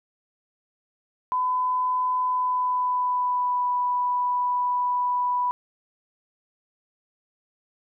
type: tone with pitch glide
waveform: sine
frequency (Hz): 1007 to 986.8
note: B5 to B5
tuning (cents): +33 to -2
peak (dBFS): -21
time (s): 1.32-5.51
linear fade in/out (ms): 0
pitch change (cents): -35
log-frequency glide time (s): 2.21-3.69
effects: none